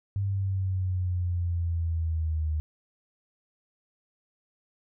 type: exponential sweep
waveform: sine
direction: down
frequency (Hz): 99.8 to 76.7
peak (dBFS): -25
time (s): 0.16-2.6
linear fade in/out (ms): 0
effects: none